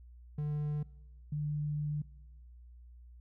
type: tone pair in turn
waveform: triangle / sine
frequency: 148.8 / 148.8 Hz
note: D3 / D3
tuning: +23 / +23 cents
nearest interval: unison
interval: 0 cents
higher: neither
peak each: -30 / -32 dBFS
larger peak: first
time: 0.38-0.83 / 1.32-2.02 s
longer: second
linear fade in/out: 5 ms
effects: noise-tail reverb RT60 1.0 s tail -21 dB re dry + added 60 Hz sine -51 dBFS peak until 3.2 s